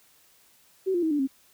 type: tone with pitch steps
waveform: sine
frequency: 380 / 348.5 / 319.5 / 293 / 268.7 Hz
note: F#4 / F4 / D#4 / D4 / C4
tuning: +46 / -4 / +46 / -4 / +46 cents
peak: -22 dBFS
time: 0.86-1.275 s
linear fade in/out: 20 ms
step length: 83 ms
effects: white hiss -60 dBFS RMS until 1.53 s